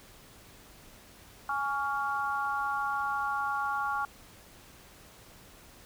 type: chord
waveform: sine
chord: Db major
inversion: second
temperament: equal with one note detuned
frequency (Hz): 830.6 / 1122.9 / 1396.9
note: Ab5 / Db6 / F6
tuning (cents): 0 / +22 / 0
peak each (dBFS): -33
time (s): 1.49-4.05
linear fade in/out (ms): 2
effects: pink hiss -54 dBFS RMS until 5.85 s